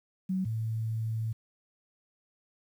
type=tone pair in turn; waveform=sine; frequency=187.8 / 111.67 Hz; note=F#3 / A2; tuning=+26 / +26 cents; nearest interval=major sixth; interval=900 cents; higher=first; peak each=-27 / -29 dBFS; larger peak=first; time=0.29-0.45 / 0.45-1.33 s; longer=second; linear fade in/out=10 ms; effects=10-bit